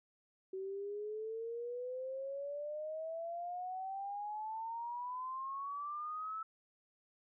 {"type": "exponential sweep", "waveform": "sine", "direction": "up", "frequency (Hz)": [377, 1318.5], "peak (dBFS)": -39, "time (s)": [0.53, 6.43], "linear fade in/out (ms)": 5, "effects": []}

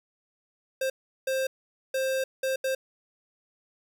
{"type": "tone bursts at uneven times", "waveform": "square", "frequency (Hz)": 528, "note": "C5", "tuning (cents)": 16, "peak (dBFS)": -26, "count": 5, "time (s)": [[0.81, 0.9], [1.27, 1.47], [1.94, 2.24], [2.43, 2.56], [2.64, 2.75]], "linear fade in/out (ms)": 5, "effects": ["9-bit"]}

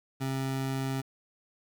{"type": "tone", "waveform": "25% pulse", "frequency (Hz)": 133.8, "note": "C3", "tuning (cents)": 39, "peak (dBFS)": -26, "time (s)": [0.2, 1.02], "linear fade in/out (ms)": 20, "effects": ["9-bit"]}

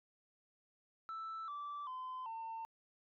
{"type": "tone with pitch steps", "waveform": "sine", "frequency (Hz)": [1321, 1163.4, 1024.5, 902.3], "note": ["E6", "D6", "C6", "A5"], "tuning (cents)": [3, -17, -37, 43], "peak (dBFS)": -40, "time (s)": [1.09, 2.65], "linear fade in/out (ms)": 0, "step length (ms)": 390, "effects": ["tanh soft clip ceiling -40 dBFS"]}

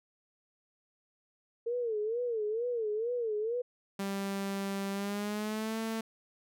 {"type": "tone with vibrato", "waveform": "sine", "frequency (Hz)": 454.2, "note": "A#4", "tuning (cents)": -45, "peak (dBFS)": -30, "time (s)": [1.66, 3.62], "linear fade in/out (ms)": 10, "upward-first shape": "sine", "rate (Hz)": 2.2, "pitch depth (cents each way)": 140}
{"type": "tone with pitch glide", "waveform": "sawtooth", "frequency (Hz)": [196.9, 223.6], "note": ["G3", "A3"], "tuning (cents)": [8, 28], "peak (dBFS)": -29, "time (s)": [3.99, 6.01], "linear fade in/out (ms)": 5, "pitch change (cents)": 220, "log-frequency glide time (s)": [4.92, 5.78]}
{"effects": []}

